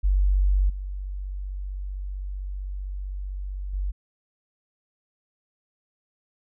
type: tone with level steps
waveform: sine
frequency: 47.79 Hz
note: G1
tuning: 43 cents flat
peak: -17 / -29 / -24 dBFS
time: 0.03-3.92 s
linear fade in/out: 20 ms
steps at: 0.69 / 3.73 s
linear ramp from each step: 10 ms
effects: none